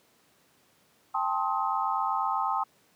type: chord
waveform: sine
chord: A half-diminished seventh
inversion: third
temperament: just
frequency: 792 / 880 / 1056 / 1267.2 Hz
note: G5 / A5 / C6 / Eb6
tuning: +18 / 0 / +16 / +31 cents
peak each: -31 dBFS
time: 1.14-2.64 s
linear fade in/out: 10 ms
effects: pink hiss -64 dBFS RMS until 2.95 s + high-pass 150 Hz 12 dB/octave